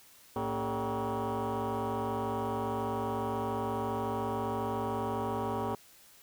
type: tone with frequency modulation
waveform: sine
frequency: 277.1 Hz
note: C#4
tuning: 1 cent flat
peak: -28 dBFS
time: 0.36-5.75 s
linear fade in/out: 2 ms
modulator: 169 Hz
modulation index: 4.9
effects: tanh soft clip ceiling -29 dBFS + white hiss -58 dBFS RMS until 6.22 s